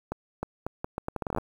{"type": "accelerating click train", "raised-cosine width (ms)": 1, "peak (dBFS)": -16, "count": 15, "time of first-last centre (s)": [0.12, 1.384], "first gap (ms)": 310, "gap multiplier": 0.76, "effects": ["8-bit"]}